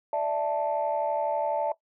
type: chord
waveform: sine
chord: D suspended second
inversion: none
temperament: equal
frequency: 587.3 / 659.3 / 880 Hz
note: D5 / E5 / A5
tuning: 0 / 0 / 0 cents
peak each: -28 dBFS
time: 0.13-1.72 s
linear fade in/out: 2 ms
effects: noise-tail reverb RT60 0.1 s tail -17 dB re dry + tanh soft clip ceiling -17 dBFS